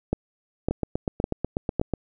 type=two click trains; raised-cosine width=2 ms; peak=-11 / -9 dBFS; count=11 / 4; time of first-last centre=0.71-1.937 / 0.13-1.797 s; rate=8.15 / 1.8 Hz; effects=none